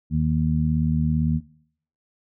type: harmonic tone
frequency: 77.78 Hz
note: D#2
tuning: in tune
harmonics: 1 / 2 / 3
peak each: -25 / -21 / -24 dBFS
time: 0.1-1.41 s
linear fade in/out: 50 ms
effects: noise-tail reverb RT60 0.6 s tail -19 dB re dry